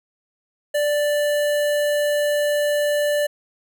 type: tone with notch filter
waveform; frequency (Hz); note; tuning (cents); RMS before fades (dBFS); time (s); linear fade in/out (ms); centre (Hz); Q
square; 587.3; D5; 0; -20; 0.74-3.27; 10; 5100; 1.7
effects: none